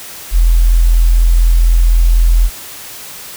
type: tone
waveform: sine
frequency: 42.07 Hz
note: E1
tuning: 36 cents sharp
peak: -5 dBFS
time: 0.31-2.5 s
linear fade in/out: 50 ms
effects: white hiss -30 dBFS RMS until 3.36 s